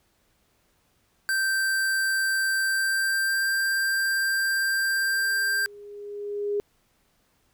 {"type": "tone with pitch glide", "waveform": "square", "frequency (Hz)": [1564, 1579.4], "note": ["G6", "G6"], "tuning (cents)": [-4, 13], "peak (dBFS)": -23, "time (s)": [1.29, 5.66], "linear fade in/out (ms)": 0, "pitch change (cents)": 17, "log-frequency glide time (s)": [2.63, 3.47]}
{"type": "tone with exponential growth", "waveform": "sine", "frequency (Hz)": 410, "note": "G#4", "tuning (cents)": -22, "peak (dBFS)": -22, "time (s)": [4.89, 6.6], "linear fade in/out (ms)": 0, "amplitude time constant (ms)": 370}
{"effects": ["pink hiss -67 dBFS RMS until 7.53 s"]}